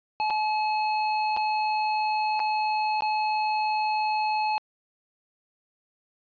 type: tone with dropouts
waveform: square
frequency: 857 Hz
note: A5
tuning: 46 cents flat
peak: -24 dBFS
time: 0.2-4.58 s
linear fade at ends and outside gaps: 0 ms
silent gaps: 0.301-0.306 / 1.365-1.372 / 2.394-2.401 / 3.007-3.022 s
effects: resampled to 11025 Hz